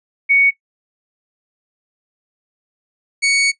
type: tone pair in turn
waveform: sine / sawtooth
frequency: 2230 / 2230 Hz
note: C#7 / C#7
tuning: +10 / +10 cents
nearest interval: unison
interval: 0 cents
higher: neither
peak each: -9 dBFS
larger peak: neither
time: 0.29-0.51 / 3.22-3.52 s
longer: second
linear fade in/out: 20 ms
effects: noise-tail reverb RT60 0.1 s tail -17 dB re dry + resampled to 22050 Hz